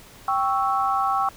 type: chord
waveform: sine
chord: C# diminished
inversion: second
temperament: equal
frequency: 784 / 1108.7 / 1318.5 Hz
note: G5 / C#6 / E6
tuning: 0 / 0 / 0 cents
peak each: -23 / -24 / -25 dBFS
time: 0.28-1.29 s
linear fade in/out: 2 ms
effects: pink hiss -47 dBFS RMS until 1.36 s